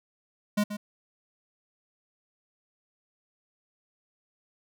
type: tone with echo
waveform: square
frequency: 207.7 Hz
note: G#3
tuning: in tune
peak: -23 dBFS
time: 0.57-0.64 s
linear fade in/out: 10 ms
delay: 130 ms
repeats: 1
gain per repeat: -10 dB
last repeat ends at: 0.77 s
effects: none